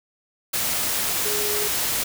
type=tone in noise; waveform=sine; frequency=418.3 Hz; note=G#4; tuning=12 cents sharp; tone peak=-28 dBFS; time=1.25-1.68 s; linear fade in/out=10 ms; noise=white; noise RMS=-24 dBFS; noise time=0.53-2.04 s; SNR=-7 dB; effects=none